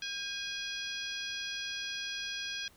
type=harmonic tone with a mistuned harmonic; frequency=828 Hz; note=G#5; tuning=5 cents flat; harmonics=2 / 3 / 4 / 5 / 6 / 7; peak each=-42 / -43 / -40 / -47 / -44 / -47 dBFS; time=0.02-2.68 s; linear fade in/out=2 ms; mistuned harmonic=2; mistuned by=-55 cents; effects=pink hiss -62 dBFS RMS until 2.76 s